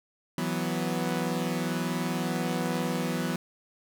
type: chord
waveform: sawtooth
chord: E suspended second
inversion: none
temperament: equal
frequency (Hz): 164.81 / 185 / 246.9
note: E3 / F#3 / B3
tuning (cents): 0 / 0 / 0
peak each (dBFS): -28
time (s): 0.38-3.36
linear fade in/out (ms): 2
effects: none